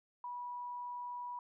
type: tone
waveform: sine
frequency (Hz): 976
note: B5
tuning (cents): -21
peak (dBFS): -40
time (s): 0.24-1.39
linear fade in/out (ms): 2
effects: none